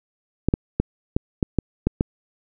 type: clicks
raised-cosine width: 3 ms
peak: -5 dBFS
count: 8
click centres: 0.486 / 0.539 / 0.8 / 1.165 / 1.428 / 1.587 / 1.87 / 2.009 s
effects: none